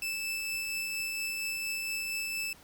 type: tone with tremolo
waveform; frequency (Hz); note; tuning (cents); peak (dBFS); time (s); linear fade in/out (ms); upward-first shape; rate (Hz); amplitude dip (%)
sawtooth; 2633; E7; -3; -28; 0.02-2.53; 2; triangle; 4.3; 25
effects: pink hiss -56 dBFS RMS until 2.63 s